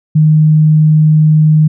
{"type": "tone", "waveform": "sine", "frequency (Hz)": 154.6, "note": "D#3", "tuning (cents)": -11, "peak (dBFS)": -4, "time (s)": [0.15, 1.68], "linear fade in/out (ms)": 10, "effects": []}